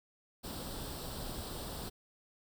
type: noise with comb filter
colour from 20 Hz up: pink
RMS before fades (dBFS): -42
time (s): 0.43-1.9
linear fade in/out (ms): 20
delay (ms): 0.23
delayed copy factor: +0.65
effects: none